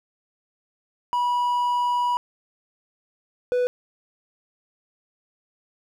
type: tone pair in turn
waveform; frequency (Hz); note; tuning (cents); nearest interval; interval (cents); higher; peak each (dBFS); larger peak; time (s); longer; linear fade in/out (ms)
triangle; 975 / 494.9; B5 / B4; -23 / +4; octave; 1173; first; -18 / -17; second; 1.13-2.17 / 3.52-3.67; first; 0
effects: none